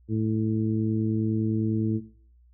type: harmonic tone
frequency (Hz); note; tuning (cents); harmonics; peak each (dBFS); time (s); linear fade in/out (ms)
109.7; A2; -5; 1 / 2 / 3 / 4; -26 / -28 / -29 / -39; 0.08-2.01; 50
effects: noise-tail reverb RT60 0.5 s tail -17 dB re dry + added 60 Hz sine -54 dBFS peak until 2.53 s